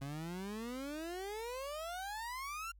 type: exponential sweep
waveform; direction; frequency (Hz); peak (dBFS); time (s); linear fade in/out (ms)
30% pulse; up; 134.6 to 1400; -38; 0.01-2.72; 10
effects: added 50 Hz sine -57 dBFS peak until 2.79 s